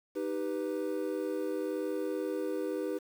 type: chord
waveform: triangle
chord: Eb augmented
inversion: none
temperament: equal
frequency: 311.1 / 392 / 493.9 Hz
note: Eb4 / G4 / B4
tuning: 0 / 0 / 0 cents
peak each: -34 dBFS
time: 0.15-2.99 s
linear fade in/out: 20 ms
effects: 9-bit